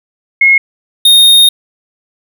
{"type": "tone pair in turn", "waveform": ["sine", "square"], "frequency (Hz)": [2163, 3698], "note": ["C#7", "A#7"], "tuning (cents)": [-43, -15], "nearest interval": "major sixth", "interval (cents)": 928, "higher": "second", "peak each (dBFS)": -3, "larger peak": "neither", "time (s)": [[0.41, 0.58], [1.05, 1.49]], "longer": "second", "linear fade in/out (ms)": 5, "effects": []}